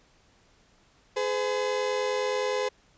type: tone pair together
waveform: 35% pulse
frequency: 420 / 509.7 Hz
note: G#4 / C5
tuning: +19 / -45 cents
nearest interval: minor third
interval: 336 cents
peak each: -28 / -26 dBFS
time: 1.16-2.69 s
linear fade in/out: 10 ms
effects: pink hiss -62 dBFS RMS until 2.97 s + resampled to 16000 Hz